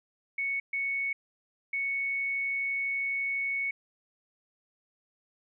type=tone bursts at uneven times; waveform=sine; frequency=2217 Hz; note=C#7; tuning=in tune; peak=-28 dBFS; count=3; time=0.38-0.6 / 0.73-1.13 / 1.73-3.71 s; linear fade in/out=5 ms; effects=none